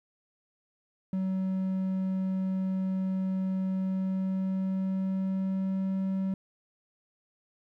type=tone with pitch glide; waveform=triangle; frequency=188.9 to 191.32 Hz; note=F#3 to G3; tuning=+36 to -42 cents; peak=-25 dBFS; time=1.13-6.34 s; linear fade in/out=2 ms; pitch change=+22 cents; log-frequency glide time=3.68-5.97 s; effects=11-bit